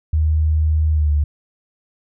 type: tone with pitch glide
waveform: sine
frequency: 77.78 to 73.84 Hz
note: D#2 to D2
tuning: 0 to +10 cents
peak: -13 dBFS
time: 0.13-1.24 s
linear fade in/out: 5 ms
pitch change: -90 cents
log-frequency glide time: 0.92-1.11 s
effects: none